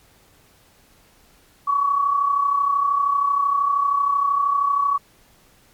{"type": "tone pair together", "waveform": "sine", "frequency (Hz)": [1100, 1132.9], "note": ["C#6", "C#6"], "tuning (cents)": [-14, 37], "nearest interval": "minor second", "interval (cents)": 51, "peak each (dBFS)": [-25, -17], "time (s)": [1.67, 4.98], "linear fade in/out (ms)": 10, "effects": ["pink hiss -55 dBFS RMS until 5.73 s", "MP3 96 kbps"]}